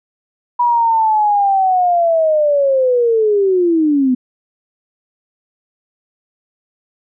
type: linear sweep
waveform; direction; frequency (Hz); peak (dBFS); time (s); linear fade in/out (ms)
sine; down; 974 to 246.9; -10; 0.59-4.15; 10
effects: none